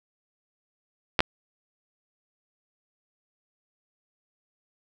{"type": "clicks", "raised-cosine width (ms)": 0.3, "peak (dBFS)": -3, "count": 2, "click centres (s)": [1.192, 1.205], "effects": []}